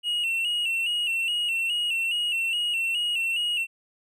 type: tone with vibrato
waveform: triangle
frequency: 2794 Hz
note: F7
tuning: in tune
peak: -22 dBFS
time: 0.03-3.67 s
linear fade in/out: 50 ms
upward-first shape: square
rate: 2.4 Hz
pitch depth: 56 cents each way
effects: none